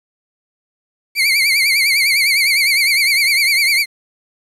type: tone with vibrato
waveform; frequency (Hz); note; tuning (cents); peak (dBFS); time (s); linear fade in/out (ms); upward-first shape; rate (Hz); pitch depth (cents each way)
30% pulse; 2217; C#7; 0; -9; 1.15-3.86; 50; triangle; 9.9; 130
effects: resampled to 32000 Hz + 8-bit